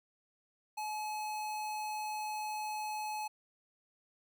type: tone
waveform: square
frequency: 853 Hz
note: G#5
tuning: 46 cents sharp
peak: -37 dBFS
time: 0.77-3.28 s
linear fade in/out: 10 ms
effects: none